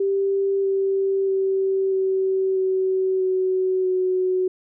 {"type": "tone with pitch steps", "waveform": "sine", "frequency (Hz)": [392.6, 388.8, 385, 381.2, 377.5, 373.8, 370.1], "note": ["G4", "G4", "G4", "G4", "F#4", "F#4", "F#4"], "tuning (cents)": [3, -14, -31, -48, 35, 18, 0], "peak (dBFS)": -18, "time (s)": [0, 4.48], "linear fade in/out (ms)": 5, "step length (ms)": 640, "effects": []}